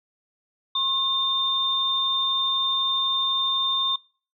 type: tone pair together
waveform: sine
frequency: 1074 / 3612 Hz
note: C6 / A7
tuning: +45 / +45 cents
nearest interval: octave + major sixth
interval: 2100 cents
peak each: -28 / -22 dBFS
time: 0.75-3.96 s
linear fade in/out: 5 ms
effects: noise-tail reverb RT60 0.4 s tail -23 dB re dry